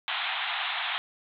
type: band-pass noise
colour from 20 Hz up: white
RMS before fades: -31 dBFS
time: 0.08-0.98 s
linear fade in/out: 0 ms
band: 680 to 3800 Hz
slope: 96 dB/octave
effects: none